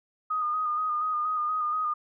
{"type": "tone with vibrato", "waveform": "sine", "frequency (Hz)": 1235, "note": "D#6", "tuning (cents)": -13, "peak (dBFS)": -25, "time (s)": [0.3, 1.94], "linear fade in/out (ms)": 10, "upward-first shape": "square", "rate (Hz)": 4.2, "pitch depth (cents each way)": 27, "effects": []}